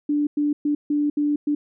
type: tone bursts at uneven times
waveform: sine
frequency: 293.7 Hz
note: D4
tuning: in tune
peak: -18 dBFS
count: 6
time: 0.09-0.27 / 0.37-0.53 / 0.65-0.75 / 0.9-1.1 / 1.17-1.36 / 1.47-1.55 s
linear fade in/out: 5 ms
effects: none